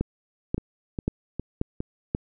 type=two click trains; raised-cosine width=3 ms; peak=-11 / -16 dBFS; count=5 / 4; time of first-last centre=0.01-2.149 / 0.58-1.804 s; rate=1.87 / 2.45 Hz; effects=none